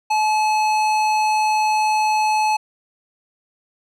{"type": "tone with low-pass filter", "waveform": "square", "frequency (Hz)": 859, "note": "A5", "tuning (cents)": -42, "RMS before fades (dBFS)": -18, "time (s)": [0.1, 2.57], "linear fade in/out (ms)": 10, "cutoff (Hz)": 8300, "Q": 0.51, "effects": []}